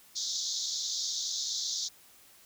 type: band-pass noise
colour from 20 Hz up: white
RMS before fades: -34 dBFS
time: 0.15-1.89 s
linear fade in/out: 20 ms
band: 3500 to 6800 Hz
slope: 96 dB/octave
effects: white hiss -58 dBFS RMS until 2.45 s